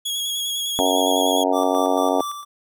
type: tone with vibrato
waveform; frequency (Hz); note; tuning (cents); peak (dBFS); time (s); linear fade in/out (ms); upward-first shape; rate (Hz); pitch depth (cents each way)
sawtooth; 3322; G#7; 0; -20; 0.05-1.44; 10; square; 9.9; 20
type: harmonic tone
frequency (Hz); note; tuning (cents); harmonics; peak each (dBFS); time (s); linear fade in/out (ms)
92.5; F#2; 0; 3 / 4 / 5 / 6 / 7 / 8 / 9 / 10; -23 / -28 / -25 / -27 / -23 / -24 / -28 / -28; 0.79-2.21; 0
type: tone with tremolo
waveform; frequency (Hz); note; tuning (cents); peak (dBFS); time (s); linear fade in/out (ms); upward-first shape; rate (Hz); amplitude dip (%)
square; 1167; D6; -11; -26; 1.52-2.45; 50; square; 4.4; 50
effects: none